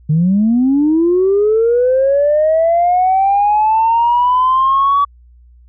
sine linear sweep, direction up, 146.83 to 1144 Hz, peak -8 dBFS, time 0.09-5.05 s, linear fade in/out 10 ms, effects tanh soft clip ceiling -5 dBFS + added 60 Hz sine -41 dBFS peak until 5.68 s

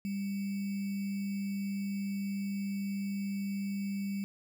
sine tone with sample-and-hold, 198.4 Hz, G3, 21 cents sharp, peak -32 dBFS, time 0.05-4.24 s, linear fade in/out 0 ms, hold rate 2450 Hz, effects none

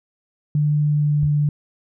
sine tone with pitch glide, 148.8 to 147.35 Hz, D3 to D3, +23 to +6 cents, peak -15 dBFS, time 0.55-1.49 s, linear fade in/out 2 ms, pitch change -17 cents, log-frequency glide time 0.82-1.25 s
sine tone with exponential decay, 81.8 Hz, E2, 13 cents flat, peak -19 dBFS, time 1.23-1.34 s, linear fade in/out 0 ms, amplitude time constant 22 ms
effects none

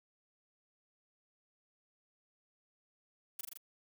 blue noise with echo, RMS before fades -40 dBFS, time 3.39-3.41 s, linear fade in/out 5 ms, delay 41 ms, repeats 4, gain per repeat -2 dB, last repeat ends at 3.574 s, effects none

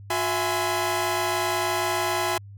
sawtooth tone cluster, 360.1 / 660 / 831 / 1014 Hz, F#4 / E5 / G#5 / B5, -47 / +2 / +1 / +45 cents, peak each -25 dBFS, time 0.1-2.38 s, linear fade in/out 5 ms, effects added 100 Hz sine -40 dBFS peak until 2.57 s

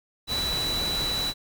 sine tone in noise, 3951 Hz, B7, in tune, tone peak -26 dBFS, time 0.27-1.34 s, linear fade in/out 50 ms, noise pink, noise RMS -32 dBFS, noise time 0.27-1.34 s, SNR +3 dB, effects none

